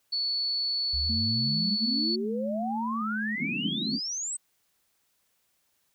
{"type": "tone", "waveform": "sine", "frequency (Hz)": 4435, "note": "C#8", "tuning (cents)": 0, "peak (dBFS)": -26, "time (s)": [0.12, 2.16], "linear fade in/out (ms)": 10}
{"type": "exponential sweep", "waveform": "sine", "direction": "up", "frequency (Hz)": [64.3, 8300], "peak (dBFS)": -30, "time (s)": [0.93, 4.37], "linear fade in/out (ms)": 10}
{"type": "tone with vibrato", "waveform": "sine", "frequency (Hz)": 220, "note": "A3", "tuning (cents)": 0, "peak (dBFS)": -30, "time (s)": [1.09, 3.36], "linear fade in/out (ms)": 10, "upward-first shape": "square", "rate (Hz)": 1.3, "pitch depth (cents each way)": 38}
{"type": "band-pass noise", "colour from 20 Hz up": "pink", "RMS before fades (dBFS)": -32, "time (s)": [3.37, 4], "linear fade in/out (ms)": 50, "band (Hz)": [170, 300], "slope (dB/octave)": 48}
{"effects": ["white hiss -72 dBFS RMS until 5.94 s"]}